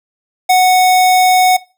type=tone; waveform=square; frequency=738 Hz; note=F#5; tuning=5 cents flat; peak=-7 dBFS; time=0.49-1.57 s; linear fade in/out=10 ms; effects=noise-tail reverb RT60 0.3 s tail -20 dB re dry